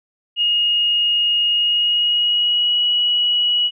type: tone with pitch glide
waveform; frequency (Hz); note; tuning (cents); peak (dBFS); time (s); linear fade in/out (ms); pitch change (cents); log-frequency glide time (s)
sine; 2864 to 2922; F7 to F#7; +43 to -22; -14; 0.36-3.71; 50; +35; 1.49-2.86
effects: none